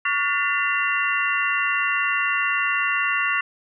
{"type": "tone cluster", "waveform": "sine", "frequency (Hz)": [1127, 1430, 1788, 2014, 2753], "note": ["C#6", "F6", "A6", "B6", "F7"], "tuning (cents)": [28, 41, 27, 33, -25], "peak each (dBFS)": -26, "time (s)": [0.05, 3.41], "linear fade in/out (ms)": 5, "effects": []}